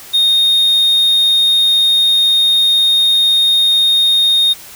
triangle tone, 3698 Hz, A#7, 15 cents flat, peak -7 dBFS, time 0.13-4.54 s, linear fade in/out 20 ms, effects white hiss -35 dBFS RMS until 4.75 s

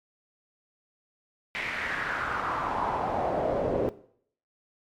brown noise with band-pass filter sweep, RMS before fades -29 dBFS, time 1.55-3.89 s, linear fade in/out 0 ms, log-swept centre 2300 to 460 Hz, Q 3.6, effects noise-tail reverb RT60 0.6 s tail -17 dB re dry + MP3 96 kbps

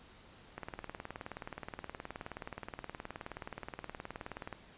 click train, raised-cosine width 0.5 ms, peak -26 dBFS, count 76, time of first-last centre 0.58-4.527 s, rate 19 Hz, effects pink hiss -58 dBFS RMS until 4.77 s + resampled to 8000 Hz

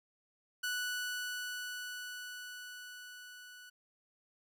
sawtooth tone with level ramp, 1480 Hz, F#6, in tune, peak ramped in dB -30 to -48 dBFS, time 0.63-3.7 s, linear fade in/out 10 ms, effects none

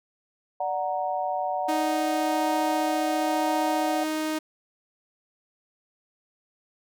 sine chord, D augmented, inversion none, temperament equal, 587.3 / 740 / 932.3 Hz, D5 / F#5 / A#5, 0 / 0 / 0 cents, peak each -31 / -27 / -32 dBFS, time 0.6-4.04 s, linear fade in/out 5 ms
sawtooth tone, 311.1 Hz, D#4, in tune, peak -22 dBFS, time 1.68-4.39 s, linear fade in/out 10 ms
effects none

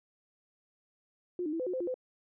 sine tone with pitch steps, 356.3 / 303.1 / 329.4 / 507 / 363.6 / 516 / 349.9 / 509 Hz, F4 / D#4 / E4 / B4 / F#4 / C5 / F4 / C5, +35 / -45 / -1 / +45 / -30 / -24 / +3 / -48 cents, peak -31 dBFS, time 1.39-1.942 s, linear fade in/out 2 ms, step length 69 ms, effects none

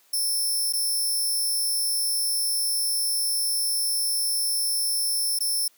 5% pulse tone with dropouts, 5350 Hz, E8, 25 cents sharp, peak -17 dBFS, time 0.13-5.68 s, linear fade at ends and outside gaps 5 ms, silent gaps 0.726-0.734 / 5.389-5.405 s, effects white hiss -60 dBFS RMS until 5.77 s + high-pass 300 Hz 12 dB/octave

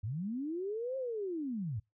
sine linear two-way sweep, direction up then down, 92.5 to 539 to 92.5 Hz, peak -34 dBFS, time 0.03-1.8 s, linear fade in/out 10 ms, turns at 0.97 s, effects noise-tail reverb RT60 0.2 s tail -25 dB re dry

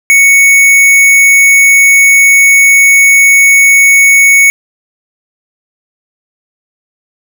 sine tone with hard clipping, 2221 Hz, C#7, 3 cents sharp, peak -3 dBFS, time 0.1-4.5 s, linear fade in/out 0 ms, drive 18 dB, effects none

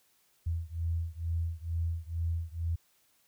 sine beating tone pair, 82.41 / 84.61 Hz, E2 / E2, 0 / +46 cents, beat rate 2.2 Hz, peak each -33 / -34 dBFS, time 0.46-2.76 s, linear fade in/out 10 ms, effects white hiss -69 dBFS RMS until 3.27 s

